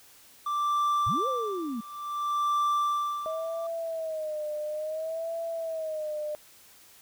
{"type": "tone with tremolo", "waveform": "triangle", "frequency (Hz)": 1174.7, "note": "D6", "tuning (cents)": 0, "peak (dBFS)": -21, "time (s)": [0.46, 3.67], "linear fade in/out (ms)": 5, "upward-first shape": "sine", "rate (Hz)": 0.57, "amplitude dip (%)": 90}
{"type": "linear two-way sweep", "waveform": "sine", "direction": "up then down", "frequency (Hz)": [68.3, 540, 212], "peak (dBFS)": -30, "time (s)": [1.06, 1.81], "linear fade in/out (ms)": 10, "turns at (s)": 1.28}
{"type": "tone with vibrato", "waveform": "sine", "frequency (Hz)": 633, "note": "D#5", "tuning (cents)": 30, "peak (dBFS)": -30, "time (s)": [3.26, 6.35], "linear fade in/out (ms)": 0, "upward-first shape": "sine", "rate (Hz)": 0.58, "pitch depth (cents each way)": 87}
{"effects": ["white hiss -55 dBFS RMS until 7.01 s"]}